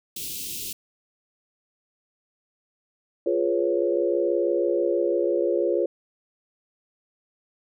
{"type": "band-stop noise", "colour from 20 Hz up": "white", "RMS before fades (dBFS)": -33, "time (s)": [0.16, 0.73], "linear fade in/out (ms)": 5, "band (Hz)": [430, 2600], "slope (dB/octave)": 48}
{"type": "chord", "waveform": "sine", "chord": "C# dominant seventh", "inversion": "first", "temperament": "equal", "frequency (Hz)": [349.2, 415.3, 493.9, 554.4], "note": ["E#4", "G#4", "B4", "C#5"], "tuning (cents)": [0, 0, 0, 0], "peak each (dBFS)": [-24, -27, -27, -26], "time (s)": [3.26, 5.86], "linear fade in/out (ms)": 5}
{"effects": []}